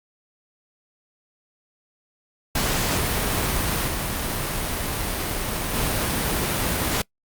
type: noise with level steps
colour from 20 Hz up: pink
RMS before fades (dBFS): -23 / -26 / -23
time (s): 2.55-7.02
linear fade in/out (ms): 5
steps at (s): 3.87 / 5.73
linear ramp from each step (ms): 20
effects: noise-tail reverb RT60 0.1 s tail -25 dB re dry + Opus 48 kbps